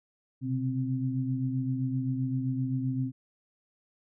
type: tone cluster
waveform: sine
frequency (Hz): 127.5 / 135.2 / 261.4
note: C3 / C#3 / C4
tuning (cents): -44 / -43 / -1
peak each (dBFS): -30 / -36 / -31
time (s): 0.41-3.12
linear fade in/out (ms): 50
effects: none